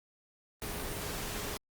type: tone in noise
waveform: sine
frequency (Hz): 414.7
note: G#4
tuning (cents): -3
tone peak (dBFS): -47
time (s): 0.62-1.57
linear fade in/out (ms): 0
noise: pink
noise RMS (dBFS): -38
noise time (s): 0.62-1.57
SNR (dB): -12
effects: Opus 32 kbps